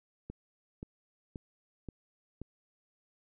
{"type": "click train", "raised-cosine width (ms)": 3, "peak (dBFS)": -28, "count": 5, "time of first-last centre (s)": [0.3, 2.416], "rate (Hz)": 1.89, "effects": []}